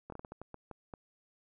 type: slowing click train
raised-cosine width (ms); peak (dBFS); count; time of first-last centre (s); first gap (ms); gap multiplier
1; -30; 10; 0.1-0.938; 23; 1.33
effects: none